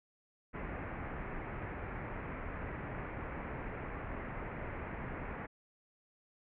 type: low-pass noise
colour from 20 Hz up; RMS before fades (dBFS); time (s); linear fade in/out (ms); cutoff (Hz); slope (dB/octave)
pink; -42; 0.53-5.47; 20; 2300; 48
effects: none